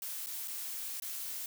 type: noise with dropouts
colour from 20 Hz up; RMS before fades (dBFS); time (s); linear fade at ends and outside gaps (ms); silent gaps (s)
blue; -40; 0.02-1.46; 2; 0.262-0.269 / 0.476-0.48 / 1-1.021
effects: none